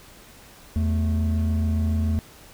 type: tone pair together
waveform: triangle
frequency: 82.22 / 219.5 Hz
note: E2 / A3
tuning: -4 / -4 cents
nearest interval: octave + perfect fourth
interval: 1700 cents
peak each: -18 / -24 dBFS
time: 0.76-2.19 s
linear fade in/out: 0 ms
effects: tanh soft clip ceiling -12 dBFS + pink hiss -48 dBFS RMS until 2.53 s